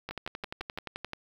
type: two click trains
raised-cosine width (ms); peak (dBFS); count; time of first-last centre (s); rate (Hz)
0.3; -20 / -21; 13 / 5; 0.09-1.133 / 0.11-0.776; 11.5 / 6.01
effects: 8-bit